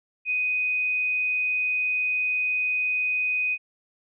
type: tone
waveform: sine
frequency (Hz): 2497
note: D#7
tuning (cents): +6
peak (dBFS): -22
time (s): 0.25-3.58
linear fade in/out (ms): 50
effects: none